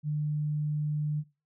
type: tone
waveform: sine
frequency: 150 Hz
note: D3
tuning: 37 cents sharp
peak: -27 dBFS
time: 0.03-1.24 s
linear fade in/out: 50 ms
effects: noise-tail reverb RT60 0.3 s tail -20 dB re dry